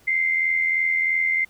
sine tone pair together, 2082 / 2165 Hz, C7 / C#7, -9 / -41 cents, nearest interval minor second, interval 68 cents, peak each -19 / -28 dBFS, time 0.07-1.45 s, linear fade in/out 10 ms, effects pink hiss -56 dBFS RMS until 1.49 s

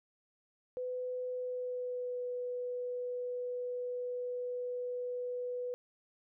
sine tone with pitch glide, 502 to 493.9 Hz, B4 to B4, +28 to 0 cents, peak -35 dBFS, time 0.77-5.74 s, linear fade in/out 0 ms, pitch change -28 cents, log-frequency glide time 1.29-2.23 s, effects none

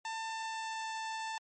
sawtooth tone with pitch glide, 894 to 886.8 Hz, A5 to A5, +27 to +13 cents, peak -33 dBFS, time 0.05-1.38 s, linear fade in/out 2 ms, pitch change -14 cents, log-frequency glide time 0.22-0.91 s, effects MP3 32 kbps

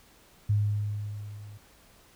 sine tone with level ramp, 103.83 Hz, G#2, in tune, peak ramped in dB -20 to -43 dBFS, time 0.49-1.58 s, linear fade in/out 10 ms, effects pink hiss -58 dBFS RMS until 2.15 s

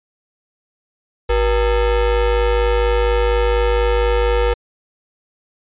square ring-modulated tone, 213.9 Hz, A3, 49 cents flat, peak -11 dBFS, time 1.29-4.54 s, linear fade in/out 10 ms, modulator 266 Hz, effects resampled to 8000 Hz

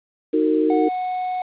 sine chord, D# minor, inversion none, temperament equal with one note detuned, 311.1 / 370 / 457.1 Hz, D#4 / F#4 / A#4, 0 / 0 / -34 cents, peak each -18 / -23 / -20 dBFS, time 0.33-0.89 s, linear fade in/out 10 ms
triangle tone, 735 Hz, F#5, 12 cents flat, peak -20 dBFS, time 0.7-1.42 s, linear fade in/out 2 ms
effects resampled to 8000 Hz + 8-bit

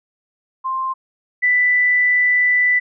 sine tone pair in turn, 1051 / 1984 Hz, C6 / B6, +7 / +7 cents, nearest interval major seventh, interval 1100 cents, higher second, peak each -19 / -12 dBFS, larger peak second, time 0.64-0.94 / 1.42-2.8 s, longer second, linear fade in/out 20 ms, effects none

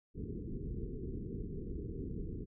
pink low-pass noise, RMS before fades -41 dBFS, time 0.14-2.46 s, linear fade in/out 50 ms, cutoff 450 Hz, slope 96 dB/octave, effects none

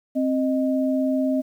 sine tone pair together, 263.5 / 620.6 Hz, C4 / D#5, +12 / -5 cents, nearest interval octave + minor third, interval 1483 cents, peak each -20 / -25 dBFS, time 0.15-1.42 s, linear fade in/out 20 ms, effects 9-bit

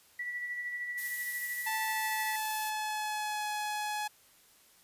sine tone with tremolo, 1952 Hz, B6, 21 cents flat, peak -33 dBFS, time 0.19-2.36 s, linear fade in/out 5 ms, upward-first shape sine, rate 13 Hz, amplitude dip 40%
violet noise, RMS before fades -38 dBFS, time 0.97-2.71 s, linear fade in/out 20 ms
sawtooth tone with pitch glide, 880 to 843.2 Hz, A5 to G#5, 0 to +26 cents, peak -29 dBFS, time 1.66-4.08 s, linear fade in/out 10 ms, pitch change -74 cents, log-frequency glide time 1.81-3.48 s
effects white hiss -62 dBFS RMS until 4.83 s + resampled to 32000 Hz

